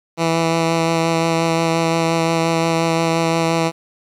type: tone with vibrato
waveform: 10% pulse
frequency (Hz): 164.81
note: E3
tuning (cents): 0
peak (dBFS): -7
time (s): 0.17-3.72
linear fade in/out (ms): 50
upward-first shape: sine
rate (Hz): 5.7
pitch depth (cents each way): 12
effects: low-pass 8000 Hz 12 dB/octave + 8-bit